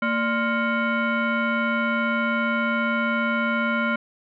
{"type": "tone with frequency modulation", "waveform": "sine", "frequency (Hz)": 587.3, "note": "D5", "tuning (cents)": 0, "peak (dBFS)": -20, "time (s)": [0.02, 3.96], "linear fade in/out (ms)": 5, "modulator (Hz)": 816, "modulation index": 1.8, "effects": []}